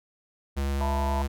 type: tone with vibrato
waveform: square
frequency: 69.3 Hz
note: C#2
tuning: in tune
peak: -26 dBFS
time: 0.56-1.28 s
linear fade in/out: 20 ms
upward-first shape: sine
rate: 9.5 Hz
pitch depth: 10 cents each way
type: chord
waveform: sine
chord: E suspended fourth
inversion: none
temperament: equal with one note detuned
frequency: 666.5 / 880 / 987.8 Hz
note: E5 / A5 / B5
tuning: +19 / 0 / 0 cents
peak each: -33 / -32 / -34 dBFS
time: 0.81-1.22 s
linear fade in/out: 0 ms
effects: none